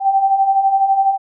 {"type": "beating tone pair", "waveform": "sine", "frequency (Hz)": [770, 782], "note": ["G5", "G5"], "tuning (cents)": [-31, -4], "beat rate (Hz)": 12, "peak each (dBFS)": [-19, -12], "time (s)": [0, 1.18], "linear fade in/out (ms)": 50, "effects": []}